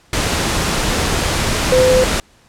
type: tone in noise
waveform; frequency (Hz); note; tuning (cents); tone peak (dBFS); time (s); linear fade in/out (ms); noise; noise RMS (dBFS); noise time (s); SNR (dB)
sine; 511; C5; -41; -9; 1.72-2.04; 2; pink; -17; 0.13-2.2; +5
effects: pink hiss -51 dBFS RMS until 2.48 s + low-pass 9000 Hz 12 dB/octave